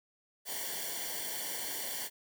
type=noise with comb filter; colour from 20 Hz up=white; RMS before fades=-38 dBFS; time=0.45-2.1 s; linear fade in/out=50 ms; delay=0.78 ms; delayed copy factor=-0.9; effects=none